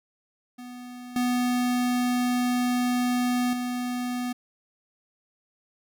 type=tone with level steps; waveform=square; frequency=246.9 Hz; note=B3; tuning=in tune; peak=-39 / -23 / -28 dBFS; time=0.58-4.33 s; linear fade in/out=10 ms; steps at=1.16 / 3.53 s; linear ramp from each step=2 ms; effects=none